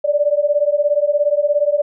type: beating tone pair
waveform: sine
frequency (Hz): 577 / 594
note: D5 / D5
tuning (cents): -31 / +20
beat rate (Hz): 17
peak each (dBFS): -16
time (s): 0.04-1.82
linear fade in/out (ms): 10
effects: none